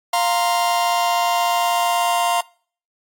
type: chord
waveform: 45% pulse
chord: F suspended fourth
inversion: none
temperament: just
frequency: 698.5 / 931.3 / 1047.7 Hz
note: F5 / Bb5 / C6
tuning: 0 / -2 / +2 cents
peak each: -19 / -22 / -23 dBFS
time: 0.13-2.41 s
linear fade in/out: 5 ms
effects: noise-tail reverb RT60 0.5 s tail -25 dB re dry + AAC 64 kbps